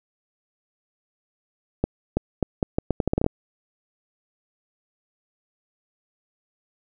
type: accelerating click train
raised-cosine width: 2 ms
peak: -7 dBFS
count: 13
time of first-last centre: 1.84-3.264 s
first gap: 330 ms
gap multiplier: 0.78
effects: none